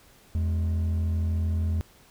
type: tone pair together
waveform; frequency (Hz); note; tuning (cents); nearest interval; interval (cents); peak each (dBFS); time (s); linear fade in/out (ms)
triangle; 83.34 / 210; E2 / G#3; +19 / +19; octave + major third; 1600; -20 / -32; 0.35-1.81; 0
effects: tanh soft clip ceiling -19 dBFS + pink hiss -56 dBFS RMS until 2.1 s